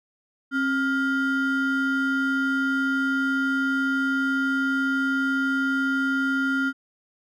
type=ring-modulated tone; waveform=triangle; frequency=837 Hz; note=G#5; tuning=13 cents sharp; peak=-16 dBFS; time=0.51-6.73 s; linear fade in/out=50 ms; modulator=569 Hz; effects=none